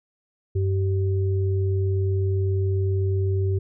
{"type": "tone pair together", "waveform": "sine", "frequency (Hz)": [96.2, 384.8], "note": ["G2", "G4"], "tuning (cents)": [-32, -32], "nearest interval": "2 octaves", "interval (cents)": 2400, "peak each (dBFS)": [-20, -28], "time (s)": [0.55, 3.59], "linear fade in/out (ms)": 10, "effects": []}